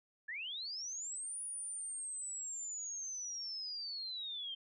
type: linear two-way sweep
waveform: sine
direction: up then down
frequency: 1661.2 to 9770 to 3121 Hz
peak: -40 dBFS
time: 0.28-4.55 s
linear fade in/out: 10 ms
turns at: 1.41 s
effects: none